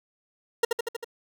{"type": "tone with echo", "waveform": "40% pulse", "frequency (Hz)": 466.2, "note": "A#4", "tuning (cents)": 0, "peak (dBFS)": -17, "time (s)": [0.63, 0.65], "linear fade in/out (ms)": 5, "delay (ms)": 79, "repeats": 5, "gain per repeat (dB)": -3, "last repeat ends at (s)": 1.045, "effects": []}